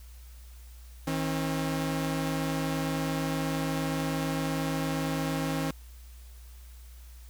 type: tone pair together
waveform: sawtooth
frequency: 159.1 / 269.6 Hz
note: D#3 / C#4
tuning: +39 / -48 cents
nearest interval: major sixth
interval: 913 cents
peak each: -27 dBFS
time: 1.07-5.71 s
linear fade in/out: 5 ms
effects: added 60 Hz sine -45 dBFS peak until 7.29 s + white hiss -58 dBFS RMS until 7.29 s